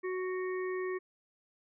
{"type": "harmonic tone", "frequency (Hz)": 370, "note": "F#4", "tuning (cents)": 0, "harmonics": [1, 3, 5, 6], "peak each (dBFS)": [-33, -44, -44, -49], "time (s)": [0.03, 0.99], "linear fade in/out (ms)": 20, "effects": []}